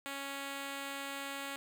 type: tone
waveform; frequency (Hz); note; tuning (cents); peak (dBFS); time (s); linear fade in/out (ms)
5% pulse; 277.2; C#4; 0; -28; 0.06-1.56; 0
effects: none